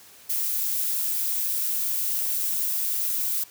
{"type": "noise", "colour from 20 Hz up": "violet", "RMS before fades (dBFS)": -26, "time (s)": [0.29, 3.44], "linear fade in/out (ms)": 10, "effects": ["white hiss -50 dBFS RMS until 3.5 s", "high-pass 60 Hz 12 dB/octave"]}